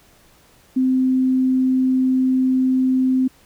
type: tone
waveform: sine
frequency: 259 Hz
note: C4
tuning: 17 cents flat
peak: -14 dBFS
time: 0.76-3.28 s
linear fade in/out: 10 ms
effects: pink hiss -53 dBFS RMS until 3.45 s